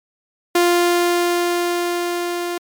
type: tone with level ramp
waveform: sawtooth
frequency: 349.2 Hz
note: F4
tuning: in tune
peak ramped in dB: -8 to -18 dBFS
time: 0.55-2.58 s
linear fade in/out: 5 ms
effects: MP3 96 kbps